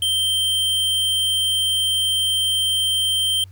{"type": "tone", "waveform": "square", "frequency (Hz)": 3136, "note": "G7", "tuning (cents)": 0, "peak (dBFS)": -18, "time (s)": [0.02, 3.44], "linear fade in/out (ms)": 2, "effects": ["added 94 Hz sine -39 dBFS peak until 3.51 s", "pink hiss -59 dBFS RMS until 3.51 s"]}